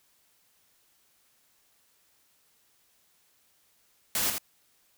white noise with echo, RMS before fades -28 dBFS, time 4.15-4.3 s, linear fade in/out 2 ms, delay 82 ms, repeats 1, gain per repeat -5 dB, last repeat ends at 4.382 s, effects white hiss -67 dBFS RMS until 4.97 s

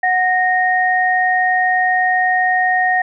sine tone pair together, 736.6 / 1856 Hz, F#5 / A#6, -8 / -8 cents, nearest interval octave + major third, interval 1600 cents, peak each -15 dBFS, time 0.03-3.02 s, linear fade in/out 5 ms, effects none

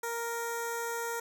10% pulse tone with notch filter, 466.2 Hz, A#4, in tune, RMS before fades -35 dBFS, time 0.03-1.2 s, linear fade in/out 5 ms, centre 2800 Hz, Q 0.82, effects none

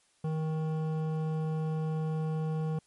triangle tone with hard clipping, 157.4 Hz, D#3, 20 cents sharp, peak -31 dBFS, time 0.24-2.79 s, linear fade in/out 5 ms, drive 16 dB, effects white hiss -68 dBFS RMS until 2.86 s + MP3 48 kbps

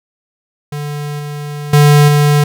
square tone with level steps, 146.83 Hz, D3, in tune, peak -20 / -22 / -5 / -8 dBFS, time 0.72-2.44 s, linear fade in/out 5 ms, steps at 1.19 / 1.73 / 2.08 s, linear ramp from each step 5 ms, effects none

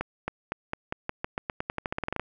accelerating click train, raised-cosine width 0.5 ms, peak -14 dBFS, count 20, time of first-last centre 0.01-2.196 s, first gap 270 ms, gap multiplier 0.89, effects none

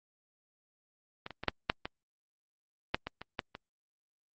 clicks, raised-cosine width 0.3 ms, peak -23 / -25 / -21 / -9 / -8 / -19 / -11 / -20 / -25 / -16 / -25 dBFS, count 11, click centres 1.264 / 1.307 / 1.436 / 1.483 / 1.699 / 1.855 / 2.945 / 3.07 / 3.216 / 3.392 / 3.551 s, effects low-pass 5000 Hz 12 dB/octave + Opus 32 kbps

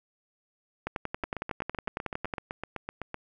two click trains, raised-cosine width 0.5 ms, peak -16 / -19 dBFS, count 17 / 16, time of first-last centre 0.87-2.338 / 1.24-3.144 s, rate 10.9 / 7.88 Hz, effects none

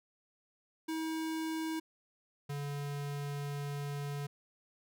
square tone pair in turn, 320 / 143.25 Hz, D#4 / D3, +49 / -43 cents, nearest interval octave + major second, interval 1392 cents, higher first, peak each -35 / -37 dBFS, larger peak first, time 0.88-1.8 / 2.49-4.27 s, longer second, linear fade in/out 10 ms, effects none

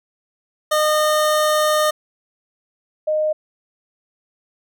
25% pulse / sine tone pair in turn, 611 / 616 Hz, D#5 / D#5, -32 / -17 cents, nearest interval unison, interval 15 cents, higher second, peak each -11 / -16 dBFS, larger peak first, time 0.71-1.91 / 3.07-3.33 s, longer first, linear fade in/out 10 ms, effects none

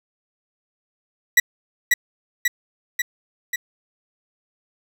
40% pulse tone with echo, 1944 Hz, B6, 28 cents flat, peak -9 dBFS, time 1.37-1.4 s, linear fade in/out 5 ms, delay 540 ms, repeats 4, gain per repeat -3 dB, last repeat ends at 3.56 s, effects none

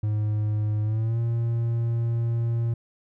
triangle tone with pitch glide, 106.2 to 116.48 Hz, G#2 to A#2, +39 to -1 cents, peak -20 dBFS, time 0.03-2.74 s, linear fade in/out 5 ms, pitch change +160 cents, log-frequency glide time 0.83-1.19 s, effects none

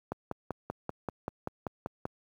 click train, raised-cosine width 1 ms, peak -19 dBFS, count 11, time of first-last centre 0.12-2.054 s, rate 5.17 Hz, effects high-pass 80 Hz 12 dB/octave + 10-bit

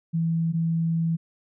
sine tone pair in turn, 164.81 / 164.81 Hz, E3 / E3, 0 / 0 cents, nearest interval unison, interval 0 cents, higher neither, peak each -21 dBFS, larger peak neither, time 0.13-0.53 / 0.53-1.17 s, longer second, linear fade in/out 20 ms, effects none

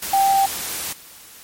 sine tone in noise, 784 Hz, G5, in tune, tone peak -13 dBFS, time 0.13-0.46 s, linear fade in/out 5 ms, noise white, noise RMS -27 dBFS, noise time 0.02-0.93 s, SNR +11 dB, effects white hiss -43 dBFS RMS until 1.43 s + MP3 64 kbps

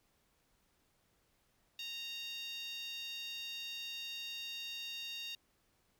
10% pulse tone with high-pass filter, 927 Hz, A#5, 10 cents flat, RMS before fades -44 dBFS, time 1.79-5.35 s, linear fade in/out 2 ms, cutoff 3200 Hz, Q 8.2, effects pink hiss -75 dBFS RMS until 5.99 s

